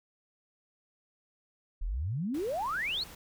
sine exponential sweep, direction up, 33.75 to 4529 Hz, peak -30 dBFS, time 1.81-3.04 s, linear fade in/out 10 ms
pink noise, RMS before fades -49 dBFS, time 2.34-3.15 s, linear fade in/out 5 ms
effects none

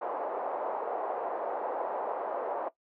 white band-pass noise, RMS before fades -34 dBFS, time 0.01-2.69 s, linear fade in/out 10 ms, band 460 to 850 Hz, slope 24 dB/octave, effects noise-tail reverb RT60 0.1 s tail -17 dB re dry

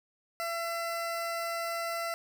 20% pulse tone, 674 Hz, E5, 38 cents sharp, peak -27 dBFS, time 0.4-2.14 s, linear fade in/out 0 ms, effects none

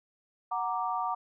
sine chord, Gb augmented, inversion none, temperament equal, 740 / 932.3 / 1174.7 Hz, Gb5 / Bb5 / D6, 0 / 0 / 0 cents, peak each -33 dBFS, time 0.51-1.15 s, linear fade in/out 10 ms, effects none

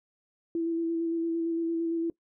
sine tone with vibrato, 332.1 Hz, E4, 13 cents sharp, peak -26 dBFS, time 0.55-2.1 s, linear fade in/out 2 ms, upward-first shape square, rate 8.8 Hz, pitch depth 14 cents each way, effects noise-tail reverb RT60 0.1 s tail -21 dB re dry

